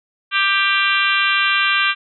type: harmonic tone with a mistuned harmonic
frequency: 394.1 Hz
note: G4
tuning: 9 cents sharp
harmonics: 3 / 4 / 5 / 6 / 7 / 8 / 9 / 10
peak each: -21 / -19 / -27 / -21 / -21 / -24 / -27 / -29 dBFS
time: 0.31-1.95 s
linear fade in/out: 50 ms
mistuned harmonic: 9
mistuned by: -25 cents
effects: none